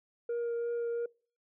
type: tone with vibrato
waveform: sine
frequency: 470.7 Hz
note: A#4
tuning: 17 cents sharp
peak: -28 dBFS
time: 0.29-1.06 s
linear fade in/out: 5 ms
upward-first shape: triangle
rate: 2.9 Hz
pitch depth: 11 cents each way
effects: noise-tail reverb RT60 0.4 s tail -26 dB re dry + tanh soft clip ceiling -30 dBFS